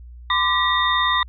sine tone cluster, 1019 / 1176 / 1933 / 3651 Hz, C6 / D6 / B6 / A#7, -46 / +2 / -38 / -37 cents, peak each -22 dBFS, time 0.3-1.23 s, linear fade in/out 2 ms, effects added 60 Hz sine -37 dBFS peak until 1.28 s

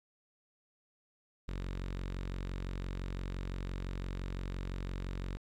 sawtooth tone with notch filter, 45.86 Hz, F#1, 15 cents flat, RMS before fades -39 dBFS, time 1.48-5.37 s, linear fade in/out 0 ms, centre 740 Hz, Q 1.8, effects low-pass 5000 Hz 12 dB/octave + 12-bit

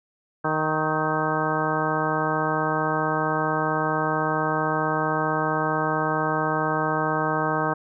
harmonic tone with a mistuned harmonic, 155.56 Hz, D#3, in tune, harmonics 1 / 2 / 3 / 4 / 5 / 6 / 7 / 8 / 10, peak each -30 / -30 / -30 / -30 / -30 / -30 / -30 / -30 / -30 dBFS, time 0.44-7.74 s, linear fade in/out 10 ms, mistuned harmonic 8, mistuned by +30 cents, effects none

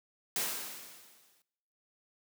white noise with exponential decay, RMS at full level -31 dBFS, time 0.36-1.42 s, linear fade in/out 2 ms, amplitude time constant 230 ms, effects noise-tail reverb RT60 0.9 s tail -21 dB re dry + high-pass 150 Hz 12 dB/octave

